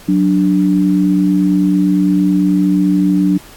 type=tone pair together; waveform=sine; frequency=184.78 / 293.7 Hz; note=F#3 / D4; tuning=-2 / 0 cents; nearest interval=minor sixth; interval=802 cents; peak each=-12 dBFS; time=0.08-3.38 s; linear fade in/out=10 ms; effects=pink hiss -39 dBFS RMS until 3.56 s + AAC 64 kbps